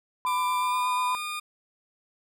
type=tone with vibrato; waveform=sine; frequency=1003 Hz; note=B5; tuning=26 cents sharp; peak=-24 dBFS; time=0.25-1.15 s; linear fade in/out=0 ms; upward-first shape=sine; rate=8.3 Hz; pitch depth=17 cents each way
type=tone with pitch glide; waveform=20% pulse; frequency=1186 to 1217.2 Hz; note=D6 to D#6; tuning=+17 to -38 cents; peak=-26 dBFS; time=0.26-1.4 s; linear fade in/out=10 ms; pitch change=+45 cents; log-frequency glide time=0.58-0.86 s
effects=none